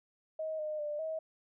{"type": "tone with pitch steps", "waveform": "sine", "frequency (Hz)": [631, 612, 594, 637], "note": ["D#5", "D#5", "D5", "D#5"], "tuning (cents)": [24, -29, 20, 41], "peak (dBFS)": -34, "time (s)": [0.39, 1.19], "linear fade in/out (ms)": 5, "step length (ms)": 200, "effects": []}